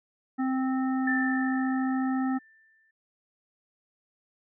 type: harmonic tone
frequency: 261.6 Hz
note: C4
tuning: in tune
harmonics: 1 / 3 / 5 / 7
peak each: -25 / -35 / -39 / -42 dBFS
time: 0.38-2.39 s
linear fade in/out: 20 ms
type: tone with exponential decay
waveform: sine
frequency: 1777 Hz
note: A6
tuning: 17 cents sharp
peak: -25 dBFS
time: 1.07-2.91 s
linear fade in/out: 5 ms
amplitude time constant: 400 ms
effects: none